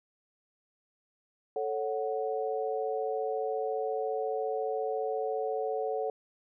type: chord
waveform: sine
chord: F# minor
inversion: first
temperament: equal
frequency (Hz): 440 / 554.4 / 740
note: A4 / C#5 / F#5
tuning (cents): 0 / 0 / 0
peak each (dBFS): -32 / -35 / -35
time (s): 1.56-6.1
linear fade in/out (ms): 2
effects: none